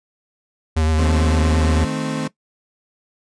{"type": "tone with vibrato", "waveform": "square", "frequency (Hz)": 78.8, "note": "D#2", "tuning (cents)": 23, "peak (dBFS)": -16, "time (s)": [0.76, 1.85], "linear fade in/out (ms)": 10, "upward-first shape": "triangle", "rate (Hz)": 8.9, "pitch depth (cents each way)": 36}
{"type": "chord", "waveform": "35% pulse", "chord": "A diminished", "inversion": "second", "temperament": "equal", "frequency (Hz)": [155.56, 220, 261.6], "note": ["Eb3", "A3", "C4"], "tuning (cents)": [0, 0, 0], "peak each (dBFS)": [-24, -25, -23], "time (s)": [0.98, 2.28], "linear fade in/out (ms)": 10}
{"effects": ["noise-tail reverb RT60 0.1 s tail -18 dB re dry", "resampled to 22050 Hz"]}